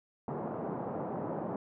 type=band-pass noise; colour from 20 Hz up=pink; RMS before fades=-37 dBFS; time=0.28-1.56 s; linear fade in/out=2 ms; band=150 to 970 Hz; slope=24 dB/octave; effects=none